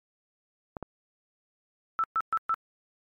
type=clicks; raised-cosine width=1 ms; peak=-21 dBFS; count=2; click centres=0.768 / 0.827 s
type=tone bursts; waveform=sine; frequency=1322 Hz; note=E6; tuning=5 cents sharp; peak=-23 dBFS; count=4; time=1.99-2.542 s; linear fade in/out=0 ms; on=48 ms; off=120 ms
effects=MP3 96 kbps